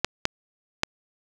clicks, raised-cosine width 0.2 ms, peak -3 dBFS, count 3, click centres 0.046 / 0.254 / 0.834 s, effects 7-bit

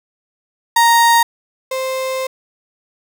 35% pulse tone pair in turn, 932.3 / 523.2 Hz, A#5 / C5, 0 / 0 cents, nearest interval minor seventh, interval 1000 cents, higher first, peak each -7 / -17 dBFS, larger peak first, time 0.76-1.23 / 1.71-2.27 s, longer second, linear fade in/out 5 ms, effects none

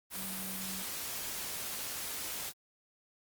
sine tone in noise, 190 Hz, F#3, 46 cents sharp, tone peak -44 dBFS, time 0.14-0.85 s, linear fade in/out 50 ms, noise white, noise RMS -39 dBFS, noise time 0.1-2.53 s, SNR -8 dB, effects Opus 32 kbps

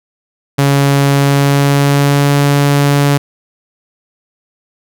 sawtooth tone with pitch glide, 140 to 142.53 Hz, C#3 to C#3, +18 to +49 cents, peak -4 dBFS, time 0.58-3.18 s, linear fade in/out 10 ms, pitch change +31 cents, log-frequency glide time 1.14-2.36 s, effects none

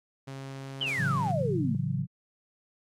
sawtooth tone, 135.4 Hz, C#3, 40 cents flat, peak -34 dBFS, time 0.27-1.32 s, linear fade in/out 10 ms
sine exponential sweep, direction down, 3136 to 203 Hz, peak -28 dBFS, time 0.81-1.75 s, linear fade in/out 2 ms
white noise with exponential decay, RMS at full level -41 dBFS, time 0.87-2.02 s, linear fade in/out 5 ms, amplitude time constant 250 ms
sine chord, F# minor seventh, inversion first, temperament equal, 110 / 138.59 / 164.81 / 185 Hz, A2 / C#3 / E3 / F#3, 0 / 0 / 0 / 0 cents, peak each -34 / -30 / -34 / -34 dBFS, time 0.96-2.07 s, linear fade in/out 50 ms
effects low-pass 9000 Hz 12 dB/octave + AAC 64 kbps

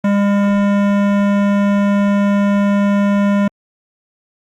sine tone with hard clipping, 201.7 Hz, G3, 50 cents sharp, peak -13 dBFS, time 0.04-3.48 s, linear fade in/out 5 ms, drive 17 dB, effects Opus 32 kbps

